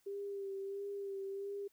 sine tone with vibrato, 396.1 Hz, G4, 18 cents sharp, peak -39 dBFS, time 0.06-1.68 s, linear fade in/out 10 ms, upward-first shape sine, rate 1.5 Hz, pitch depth 28 cents each way, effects white hiss -74 dBFS RMS until 1.72 s

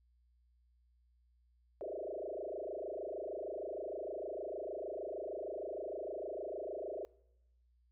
sine tone with frequency modulation, 508 Hz, B4, 49 cents sharp, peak -39 dBFS, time 1.81-7.05 s, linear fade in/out 0 ms, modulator 26.5 Hz, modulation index 5.5, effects noise-tail reverb RT60 0.9 s tail -22 dB re dry + added 60 Hz sine -68 dBFS peak until 7.91 s

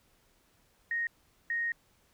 sine tone bursts at uneven times, 1864.7 Hz, A#6, in tune, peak -29 dBFS, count 2, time 0.91-1.07 / 1.5-1.72 s, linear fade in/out 2 ms, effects pink hiss -68 dBFS RMS until 2.13 s

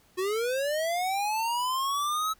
square linear sweep, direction up, 358.9 to 1300 Hz, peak -27 dBFS, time 0.17-2.34 s, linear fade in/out 20 ms, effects pink hiss -62 dBFS RMS until 2.39 s

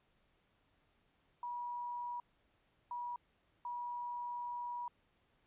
sine tone bursts at uneven times, 966 Hz, B5, 39 cents flat, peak -39 dBFS, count 3, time 1.43-2.2 / 2.91-3.16 / 3.65-4.88 s, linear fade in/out 2 ms, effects pink hiss -75 dBFS RMS until 5.46 s + resampled to 8000 Hz

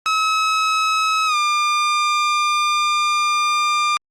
sawtooth tone with pitch glide, 1286 to 1199.9 Hz, E6 to D6, -43 to +37 cents, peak -12 dBFS, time 0.06-3.97 s, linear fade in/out 0 ms, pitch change -120 cents, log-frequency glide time 1.26-1.36 s, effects low-pass 6000 Hz 12 dB/octave + Opus 48 kbps

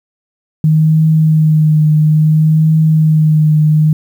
sine tone with vibrato, 155.56 Hz, D#3, in tune, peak -6 dBFS, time 0.64-3.93 s, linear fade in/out 2 ms, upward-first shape triangle, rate 0.59 Hz, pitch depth 30 cents each way, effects 7-bit

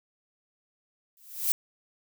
violet noise with exponential growth, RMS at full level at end -22 dBFS, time 1.17-1.52 s, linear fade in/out 0 ms, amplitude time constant 76 ms, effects none

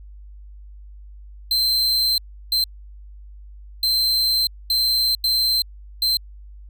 45% pulse tone bursts at uneven times, 4110 Hz, C8, 32 cents flat, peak -16 dBFS, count 6, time 1.51-2.18 / 2.52-2.64 / 3.83-4.47 / 4.7-5.15 / 5.24-5.62 / 6.02-6.17 s, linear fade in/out 2 ms, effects added 50 Hz sine -38 dBFS peak until 6.69 s

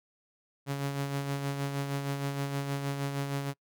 sawtooth tone with tremolo, 139.9 Hz, C#3, 16 cents sharp, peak -25 dBFS, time 0.66-3.54 s, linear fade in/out 50 ms, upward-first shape sine, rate 6.4 Hz, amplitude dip 45%, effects noise-tail reverb RT60 0.1 s tail -25 dB re dry

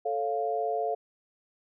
sine chord, A augmented, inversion none, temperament equal, 440 / 554.4 / 698.5 Hz, A4 / C#5 / E#5, 0 / 0 / 0 cents, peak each -31 / -35 / -29 dBFS, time 0.05-0.95 s, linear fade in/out 10 ms, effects none

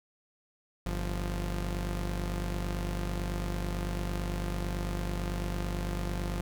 sawtooth tone pair together, 49 / 174.61 Hz, G1 / F3, 0 / 0 cents, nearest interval octave + minor seventh, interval 2200 cents, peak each -28 / -33 dBFS, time 0.86-6.41 s, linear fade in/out 0 ms, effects none

